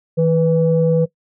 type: tone pair together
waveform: sine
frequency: 161.05 / 493.9 Hz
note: E3 / B4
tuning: -40 / 0 cents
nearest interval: octave + perfect fifth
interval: 1940 cents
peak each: -14 dBFS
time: 0.17-1.06 s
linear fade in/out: 20 ms
effects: noise-tail reverb RT60 0.1 s tail -20 dB re dry + tanh soft clip ceiling -4 dBFS